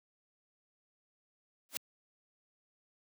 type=noise with exponential growth; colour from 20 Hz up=white; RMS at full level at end=-32 dBFS; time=1.69-1.77 s; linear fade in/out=0 ms; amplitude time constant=16 ms; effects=high-pass 150 Hz 12 dB/octave